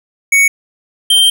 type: tone pair in turn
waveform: square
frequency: 2229 / 3152 Hz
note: C#7 / G7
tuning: +9 / +9 cents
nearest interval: tritone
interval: 600 cents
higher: second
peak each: -7 dBFS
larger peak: neither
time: 0.32-0.48 / 1.1-1.3 s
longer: second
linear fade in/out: 5 ms
effects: none